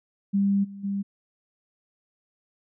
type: tone with level steps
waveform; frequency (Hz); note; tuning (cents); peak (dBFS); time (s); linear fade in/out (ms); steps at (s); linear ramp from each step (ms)
sine; 198.7; G3; +24; -19 / -37 / -25; 0.33-1.03; 20; 0.63 / 0.83; 20
effects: none